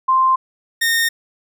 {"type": "tone pair in turn", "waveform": ["sine", "sawtooth"], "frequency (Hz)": [1046.5, 1837.9], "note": ["C6", "A#6"], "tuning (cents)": [0, -25], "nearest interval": "minor seventh", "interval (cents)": 975, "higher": "second", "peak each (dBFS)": -11, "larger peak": "neither", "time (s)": [[0.08, 0.36], [0.81, 1.09]], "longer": "neither", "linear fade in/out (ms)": 10, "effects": []}